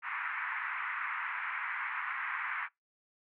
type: band-pass noise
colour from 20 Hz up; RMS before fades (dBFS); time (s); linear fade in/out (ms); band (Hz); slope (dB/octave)
white; -37; 0.02-2.69; 50; 970 to 2200; 48
effects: noise-tail reverb RT60 0.2 s tail -26 dB re dry